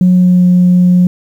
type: tone with pitch glide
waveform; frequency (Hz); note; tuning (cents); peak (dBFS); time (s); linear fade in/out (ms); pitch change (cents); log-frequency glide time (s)
sine; 181.7 to 179.51; F#3 to F3; -31 to +48; -3; 0.01-1.07; 2; -21; 0.13-0.43
effects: tanh soft clip ceiling -1 dBFS + 7-bit